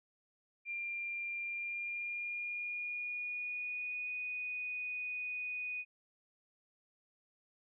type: tone with pitch glide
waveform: sine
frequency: 2387 to 2480 Hz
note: D7 to D#7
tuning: +28 to -6 cents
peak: -37 dBFS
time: 0.65-5.85 s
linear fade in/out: 50 ms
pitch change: +66 cents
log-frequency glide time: 1.41-4.15 s
effects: none